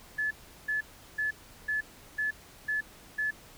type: tone bursts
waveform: sine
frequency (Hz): 1723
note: A6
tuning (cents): -37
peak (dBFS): -27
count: 7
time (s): 0.18-3.31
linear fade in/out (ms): 10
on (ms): 130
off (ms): 370
effects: pink hiss -53 dBFS RMS until 3.57 s